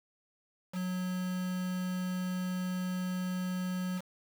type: tone with quantisation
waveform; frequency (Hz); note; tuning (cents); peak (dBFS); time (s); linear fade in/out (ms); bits
triangle; 183; F#3; -19; -30; 0.72-4.02; 50; 7
effects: none